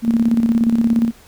sine tone with tremolo, 230.3 Hz, A#3, 21 cents flat, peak -10 dBFS, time 0.02-1.12 s, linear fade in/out 50 ms, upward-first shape square, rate 17 Hz, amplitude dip 55%, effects pink hiss -47 dBFS RMS until 1.27 s

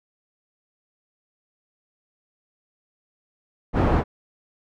pink low-pass noise, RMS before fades -19 dBFS, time 3.73-4.04 s, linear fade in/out 50 ms, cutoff 970 Hz, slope 12 dB/octave, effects none

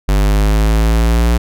square linear sweep, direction up, 49.08 to 59 Hz, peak -10 dBFS, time 0.08-1.38 s, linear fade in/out 10 ms, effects none

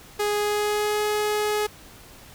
sawtooth tone with pitch glide, 415.3 to 420.9 Hz, G#4 to G#4, 0 to +23 cents, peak -18 dBFS, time 0.19-1.67 s, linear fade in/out 10 ms, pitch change +23 cents, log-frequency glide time 0.37-1.02 s, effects pink hiss -47 dBFS RMS until 2.34 s

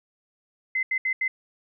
sine tone bursts at uneven times, 2056 Hz, C7, 31 cents flat, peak -22 dBFS, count 4, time 0.75-0.83 / 0.91-0.98 / 1.05-1.13 / 1.21-1.28 s, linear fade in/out 5 ms, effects none

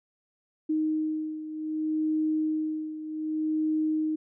sine beating tone pair, 311.1 / 311.75 Hz, D#4 / D#4, 0 / +3 cents, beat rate 0.65 Hz, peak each -27 / -32 dBFS, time 0.69-4.16 s, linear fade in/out 10 ms, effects none

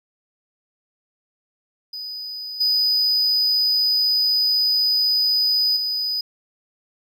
triangle tone with level steps, 4978 Hz, D#8, in tune, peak -28 / -15 / -20 dBFS, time 1.93-6.21 s, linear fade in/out 5 ms, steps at 2.6 / 5.76 s, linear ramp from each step 10 ms, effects none

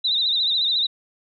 sine tone with vibrato, 3810 Hz, A#7, 37 cents sharp, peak -18 dBFS, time 0.04-0.87 s, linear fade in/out 10 ms, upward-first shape sine, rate 14 Hz, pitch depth 91 cents each way, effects none

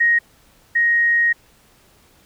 sine tone pair in turn, 1875 / 1875 Hz, A#6 / A#6, +10 / +10 cents, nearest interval unison, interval 0 cents, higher neither, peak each -12 / -13 dBFS, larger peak first, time 0-0.19 / 0.75-1.33 s, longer second, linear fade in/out 10 ms, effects pink hiss -54 dBFS RMS until 2.25 s

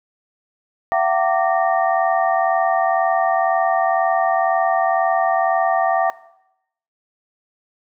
sine tone cluster, 677 / 759 / 910 / 1169 / 1845 Hz, E5 / F#5 / A#5 / D6 / A#6, +46 / +44 / -42 / -8 / -18 cents, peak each -19 / -19 / -27 / -24 / -26 dBFS, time 0.92-6.1 s, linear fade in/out 0 ms, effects noise-tail reverb RT60 0.8 s tail -18 dB re dry

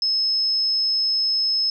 sine tone, 5190 Hz, E8, 28 cents flat, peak -18 dBFS, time 0.02-1.7 s, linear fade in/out 2 ms, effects none

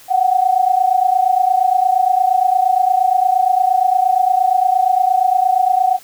sine tone pair together, 731.4 / 760 Hz, F#5 / F#5, -20 / +46 cents, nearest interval minor second, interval 66 cents, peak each -14 dBFS, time 0.08-5.99 s, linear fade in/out 50 ms, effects white hiss -43 dBFS RMS until 6.03 s

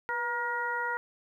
harmonic tone with a mistuned harmonic, 474.4 Hz, A#4, 30 cents sharp, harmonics 1 / 2 / 3 / 4, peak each -39 / -33 / -33 / -36 dBFS, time 0.09-0.97 s, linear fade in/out 0 ms, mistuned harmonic 1, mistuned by +51 cents, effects 11-bit

